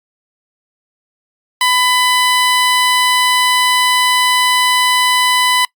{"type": "tone", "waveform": "15% pulse", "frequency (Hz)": 1000, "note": "B5", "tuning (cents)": 21, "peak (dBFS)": -4, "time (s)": [1.61, 5.65], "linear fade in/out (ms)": 2, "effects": ["noise-tail reverb RT60 0.1 s tail -23 dB re dry", "Opus 48 kbps"]}